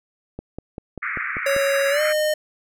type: click train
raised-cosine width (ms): 2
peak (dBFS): -18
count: 7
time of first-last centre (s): 0.39-1.564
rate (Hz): 5.11
type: band-pass noise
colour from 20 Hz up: white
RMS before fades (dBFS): -27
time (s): 1.02-2.13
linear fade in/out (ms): 10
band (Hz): 1200 to 2300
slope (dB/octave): 96
type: tone with pitch glide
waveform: square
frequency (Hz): 554 to 611.2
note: C#5 to D#5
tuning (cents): -1 to -31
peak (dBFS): -19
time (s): 1.46-2.34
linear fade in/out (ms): 5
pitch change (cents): +170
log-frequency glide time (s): 1.9-2.02
effects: none